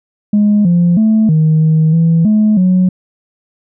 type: tone with pitch steps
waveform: sine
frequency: 207.9 / 173.6 / 218.8 / 156.8 / 157.8 / 165 / 213.8 / 183.8 Hz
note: G#3 / F3 / A3 / D#3 / D#3 / E3 / A3 / F#3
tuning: +2 / -10 / -9 / +14 / +25 / +2 / -49 / -11 cents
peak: -5 dBFS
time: 0.33-2.89 s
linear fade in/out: 5 ms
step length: 320 ms
effects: tanh soft clip ceiling -4 dBFS